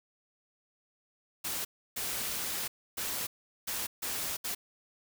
white noise bursts at uneven times, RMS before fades -35 dBFS, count 6, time 1.44-1.65 / 1.96-2.68 / 2.97-3.27 / 3.67-3.87 / 4.02-4.37 / 4.44-4.55 s, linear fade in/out 10 ms, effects none

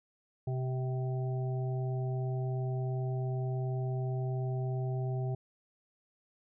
harmonic tone with a mistuned harmonic, 128.8 Hz, C3, 27 cents flat, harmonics 1 / 3 / 5 / 6, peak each -31 / -41 / -45 / -47 dBFS, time 0.47-5.35 s, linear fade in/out 5 ms, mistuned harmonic 5, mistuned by +16 cents, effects none

